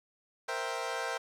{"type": "chord", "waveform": "20% pulse", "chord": "C dominant seventh", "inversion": "third", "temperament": "equal", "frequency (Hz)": [466.2, 523.3, 659.3, 784], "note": ["Bb4", "C5", "E5", "G5"], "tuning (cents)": [0, 0, 0, 0], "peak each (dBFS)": -34, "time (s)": [0.48, 1.18], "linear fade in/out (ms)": 10, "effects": ["low-pass 8000 Hz 12 dB/octave", "10-bit"]}